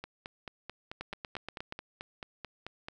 two click trains, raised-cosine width 0.3 ms, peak -24 / -22 dBFS, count 14 / 7, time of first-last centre 0.04-2.885 / 1.01-1.724 s, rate 4.57 / 8.4 Hz, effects none

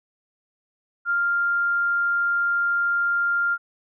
sine tone, 1396.9 Hz, F6, in tune, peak -19 dBFS, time 1.05-3.58 s, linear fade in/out 50 ms, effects none

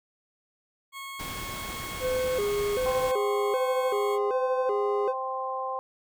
20% pulse tone, 1094 Hz, C#6, 23 cents flat, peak -32 dBFS, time 0.92-4.19 s, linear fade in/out 50 ms
pink noise, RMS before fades -38 dBFS, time 1.19-3.12 s, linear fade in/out 10 ms
triangle tone with vibrato, 457.5 Hz, A#4, 32 cents flat, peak -23 dBFS, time 2-5.14 s, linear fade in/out 50 ms, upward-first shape square, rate 1.3 Hz, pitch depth 190 cents each way
harmonic tone, 261.6 Hz, C4, in tune, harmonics 2 / 3 / 4, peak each -34 / -34 / -32 dBFS, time 2.86-5.79 s, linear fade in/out 0 ms
effects none

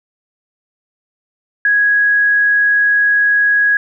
sine tone, 1661.2 Hz, G#6, in tune, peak -9 dBFS, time 1.65-3.77 s, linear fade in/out 2 ms, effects none

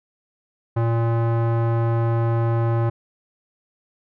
square tone with low-pass filter, 115.6 Hz, A#2, 14 cents flat, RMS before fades -20 dBFS, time 0.76-2.9 s, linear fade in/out 10 ms, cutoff 1100 Hz, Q 1.2, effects none

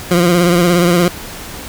20% pulse tone with vibrato, 174.61 Hz, F3, in tune, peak -4 dBFS, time 0.11-1.08 s, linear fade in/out 2 ms, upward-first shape triangle, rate 17 Hz, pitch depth 63 cents each way, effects pink hiss -29 dBFS RMS until 1.68 s

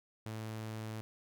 sawtooth tone, 109.8 Hz, A2, 3 cents flat, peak -36 dBFS, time 0.26-1.01 s, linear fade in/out 0 ms, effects none

